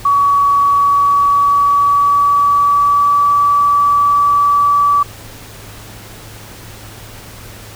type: tone with pitch glide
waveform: sine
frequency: 1131 to 1151.4 Hz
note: C#6 to D6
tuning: +34 to -35 cents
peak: -8 dBFS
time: 0.05-5.03 s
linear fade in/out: 5 ms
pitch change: +31 cents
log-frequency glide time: 0.56-3.31 s
effects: added 106 Hz sine -37 dBFS peak until 7.75 s + pink hiss -35 dBFS RMS until 7.75 s